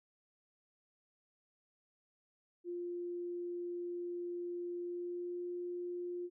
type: tone with pitch glide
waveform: sine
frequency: 350.2 to 353 Hz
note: F4 to F4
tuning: +5 to +19 cents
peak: -38 dBFS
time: 2.64-6.3 s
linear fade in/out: 50 ms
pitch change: +14 cents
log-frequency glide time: 4.79-5.45 s
effects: none